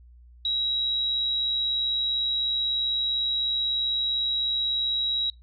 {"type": "tone", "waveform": "sine", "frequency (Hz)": 3859, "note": "B7", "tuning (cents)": -41, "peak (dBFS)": -23, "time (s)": [0.45, 5.3], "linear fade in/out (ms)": 2, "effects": ["noise-tail reverb RT60 0.2 s tail -22 dB re dry", "added 60 Hz sine -48 dBFS peak until 5.42 s"]}